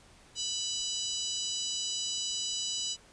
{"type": "harmonic tone", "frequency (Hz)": 987.8, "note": "B5", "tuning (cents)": 0, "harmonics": [3, 4, 5, 6, 7, 8], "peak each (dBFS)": [-37, -38, -39, -40, -40, -41], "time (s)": [0.35, 2.97], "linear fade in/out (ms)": 50, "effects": ["pink hiss -58 dBFS RMS until 3.12 s", "resampled to 22050 Hz"]}